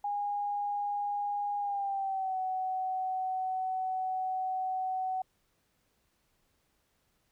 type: tone with pitch glide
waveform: sine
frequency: 818 to 750.1 Hz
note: G#5 to F#5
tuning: -26 to +23 cents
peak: -30 dBFS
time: 0.04-5.22 s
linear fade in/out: 5 ms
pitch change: -151 cents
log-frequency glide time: 1.59-2.38 s
effects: pink hiss -74 dBFS RMS until 7.31 s